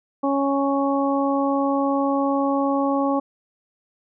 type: harmonic tone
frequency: 277.2 Hz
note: C#4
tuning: in tune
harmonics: 1 / 2 / 3 / 4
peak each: -21 / -24 / -26 / -27 dBFS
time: 0.23-3.2 s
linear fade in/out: 10 ms
effects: none